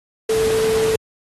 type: tone in noise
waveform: sine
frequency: 441.9 Hz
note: A4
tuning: 7 cents sharp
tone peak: -15 dBFS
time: 0.29-0.96 s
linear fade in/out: 5 ms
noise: pink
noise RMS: -26 dBFS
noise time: 0.29-0.96 s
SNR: +8 dB
effects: high-pass 80 Hz 12 dB/octave + AAC 32 kbps